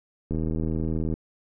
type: click train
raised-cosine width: 3 ms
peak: -16 dBFS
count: 67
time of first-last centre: 0.31-1.139 s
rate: 79.6 Hz
effects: none